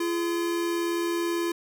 square tone pair together, 341.5 / 419.8 Hz, F4 / G#4, -39 / +19 cents, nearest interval major third, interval 358 cents, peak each -26 / -37 dBFS, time 0-1.52 s, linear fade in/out 5 ms, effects none

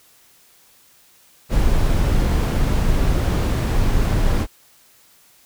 brown noise, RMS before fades -17 dBFS, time 1.49-4.47 s, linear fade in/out 50 ms, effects white hiss -53 dBFS RMS until 5.45 s

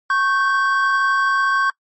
triangle tone pair together, 1100 / 1555.6 Hz, C#6 / G6, -14 / -14 cents, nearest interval tritone, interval 600 cents, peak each -16 dBFS, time 0.1-1.7 s, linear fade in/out 2 ms, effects noise-tail reverb RT60 0.1 s tail -25 dB re dry + MP3 32 kbps

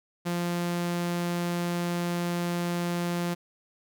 sawtooth tone, 173.8 Hz, F3, 8 cents flat, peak -23 dBFS, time 0.25-3.35 s, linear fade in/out 20 ms, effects none

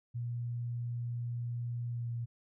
sine tone with pitch glide, 119.6 to 118.02 Hz, A#2 to A#2, +45 to +22 cents, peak -34 dBFS, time 0.14-2.26 s, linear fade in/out 20 ms, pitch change -23 cents, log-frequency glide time 1.9-2.11 s, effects none

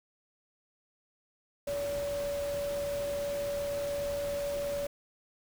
sine tone in noise, 571 Hz, D5, 49 cents flat, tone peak -31 dBFS, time 1.67-4.87 s, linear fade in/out 5 ms, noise pink, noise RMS -43 dBFS, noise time 1.67-4.87 s, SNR +9 dB, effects none

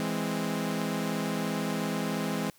sawtooth chord, E augmented, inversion none, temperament equal, 164.81 / 207.7 / 261.6 Hz, E3 / G#3 / B#3, 0 / 0 / 0 cents, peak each -30 / -28 / -30 dBFS, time 0-2.5 s, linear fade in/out 0 ms, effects white hiss -61 dBFS RMS until 2.58 s

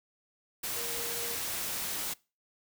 sine tone in noise, 470 Hz, A#4, 14 cents sharp, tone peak -42 dBFS, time 0.76-1.36 s, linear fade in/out 10 ms, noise white, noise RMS -35 dBFS, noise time 0.63-2.14 s, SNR -10 dB, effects noise-tail reverb RT60 0.3 s tail -23 dB re dry

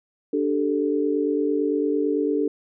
sine chord, D suspended fourth, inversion none, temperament just, 293.7 / 391.6 / 440.5 Hz, D4 / G4 / A4, 0 / -2 / +2 cents, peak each -23 / -26 / -24 dBFS, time 0.33-2.48 s, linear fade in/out 5 ms, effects none

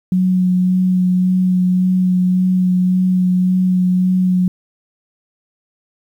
sine tone with vibrato, 183.3 Hz, F#3, 16 cents flat, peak -11 dBFS, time 0.12-4.48 s, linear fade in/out 2 ms, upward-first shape sine, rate 1.8 Hz, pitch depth 13 cents each way, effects 8-bit

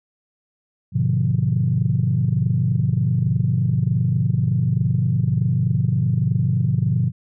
sine chord, G# diminished seventh, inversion none, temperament equal with one note detuned, 102.16 / 123.47 / 146.83 / 174.61 Hz, G#2 / B2 / D3 / F3, -28 / 0 / 0 / 0 cents, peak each -23 / -19 / -22 / -23 dBFS, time 0.92-7.12 s, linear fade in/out 50 ms, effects tanh soft clip ceiling -7 dBFS

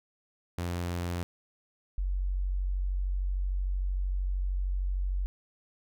sawtooth / sine tone pair in turn, 87.31 / 46.56 Hz, F2 / F#1, 0 / +12 cents, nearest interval major seventh, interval 1088 cents, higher first, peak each -27 dBFS, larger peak neither, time 0.58-1.23 / 1.98-5.26 s, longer second, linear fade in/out 0 ms, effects none

